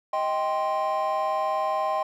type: chord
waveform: triangle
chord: C minor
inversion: first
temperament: just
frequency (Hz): 627.9 / 784.9 / 1046.5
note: Eb5 / G5 / C6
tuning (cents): +16 / +2 / 0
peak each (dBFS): -25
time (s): 0.13-2.03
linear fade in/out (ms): 5
effects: tanh soft clip ceiling -16 dBFS